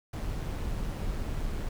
brown noise with amplitude modulation, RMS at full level -31 dBFS, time 0.13-1.69 s, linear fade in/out 5 ms, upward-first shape sine, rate 156 Hz, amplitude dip 35%, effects none

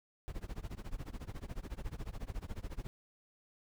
brown noise with tremolo, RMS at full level -39 dBFS, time 0.28-2.87 s, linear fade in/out 0 ms, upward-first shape sine, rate 14 Hz, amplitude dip 95%, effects none

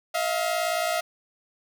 sawtooth tone pair together, 639.9 / 698.5 Hz, D#5 / F5, +48 / 0 cents, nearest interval major second, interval 152 cents, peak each -23 dBFS, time 0.14-1.01 s, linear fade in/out 10 ms, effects 9-bit

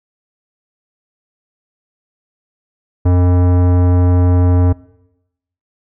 sine tone with tanh clipping, 89.4 Hz, F2, 41 cents sharp, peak -10 dBFS, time 3.05-4.73 s, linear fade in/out 10 ms, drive 18 dB, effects noise-tail reverb RT60 0.9 s tail -21 dB re dry

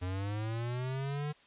square linear sweep, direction up, 89.2 to 150.5 Hz, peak -34 dBFS, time 0.01-1.33 s, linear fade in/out 20 ms, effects white hiss -62 dBFS RMS until 1.46 s + resampled to 8000 Hz

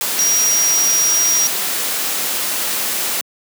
sine tone in noise, 5720 Hz, F8, 41 cents sharp, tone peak -13 dBFS, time 0.19-1.47 s, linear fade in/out 0 ms, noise white, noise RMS -20 dBFS, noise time 0.01-3.21 s, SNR +4 dB, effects high-pass 200 Hz 12 dB/octave

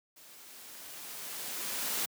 white noise with level ramp, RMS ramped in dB -55 to -32 dBFS, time 0.16-2.06 s, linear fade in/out 10 ms, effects high-pass 150 Hz 12 dB/octave

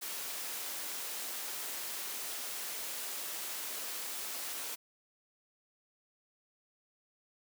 white high-pass noise, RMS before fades -40 dBFS, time 0.01-4.76 s, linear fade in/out 20 ms, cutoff 310 Hz, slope 12 dB/octave, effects none

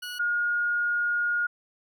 20% pulse / sine tone pair in turn, 1461 / 1430.1 Hz, F#6 / F6, -22 / +41 cents, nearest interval unison, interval 37 cents, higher first, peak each -29 / -23 dBFS, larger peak second, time 0.02-0.19 / 0.19-1.47 s, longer second, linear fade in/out 10 ms, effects none

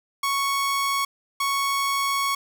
sawtooth tone bursts at uneven times, 1108.7 Hz, C#6, in tune, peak -18 dBFS, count 2, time 0.23-1.05 / 1.4-2.35 s, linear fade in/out 5 ms, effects none

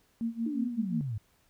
sine tone with tremolo, 230 Hz, A#3, 23 cents flat, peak -27 dBFS, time 0.21-1.01 s, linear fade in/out 0 ms, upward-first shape sine, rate 5.6 Hz, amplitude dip 90%
sine linear sweep, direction down, 311.1 to 98.6 Hz, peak -31 dBFS, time 0.46-1.18 s, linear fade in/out 5 ms
effects pink hiss -68 dBFS RMS until 1.49 s

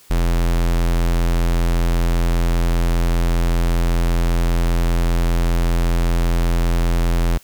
square tone, 42.56 Hz, F1, 44 cents flat, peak -15 dBFS, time 0.1-7.38 s, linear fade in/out 10 ms, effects white hiss -49 dBFS RMS until 7.43 s

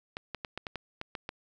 clicks, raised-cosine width 0.3 ms, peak -20 dBFS, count 9, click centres 0.169 / 0.347 / 0.448 / 0.576 / 0.668 / 0.757 / 1.014 / 1.152 / 1.291 s, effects none

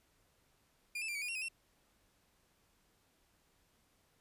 40% pulse tone with pitch steps, 2412 / 2626 / 2375 / 2267 / 2447 / 2739 / 2522 / 2711 Hz, D7 / E7 / D7 / C#7 / D#7 / F7 / D#7 / E7, +46 / -7 / +19 / +38 / -29 / -34 / +23 / +48 cents, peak -37 dBFS, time 0.95-1.486 s, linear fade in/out 5 ms, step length 67 ms, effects pink hiss -73 dBFS RMS until 4.2 s + resampled to 32000 Hz

